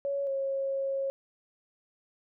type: tone pair in turn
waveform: sine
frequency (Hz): 559 / 544.3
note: C#5 / C#5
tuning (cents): +14 / -32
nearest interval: unison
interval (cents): 46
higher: first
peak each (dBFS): -28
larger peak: neither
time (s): 0.05-0.27 / 0.27-1.1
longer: second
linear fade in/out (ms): 0
effects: none